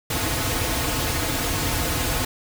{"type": "noise with comb filter", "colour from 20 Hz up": "pink", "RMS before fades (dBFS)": -24, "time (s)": [0.1, 2.25], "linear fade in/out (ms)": 5, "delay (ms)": 5.1, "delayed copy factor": -0.8, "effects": []}